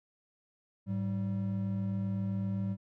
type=tone pair together; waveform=triangle; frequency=105.35 / 193.1 Hz; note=G#2 / G3; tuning=+25 / -26 cents; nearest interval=minor seventh; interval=1049 cents; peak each=-32 / -31 dBFS; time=0.86-2.77 s; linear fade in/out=50 ms; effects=none